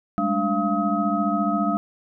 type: tone cluster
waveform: sine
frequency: 198.5 / 213.1 / 292.2 / 688 / 1270 Hz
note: G3 / G#3 / D4 / F5 / D#6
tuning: +22 / +45 / -9 / -26 / +35 cents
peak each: -26 dBFS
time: 0.18-1.77 s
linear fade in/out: 0 ms
effects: none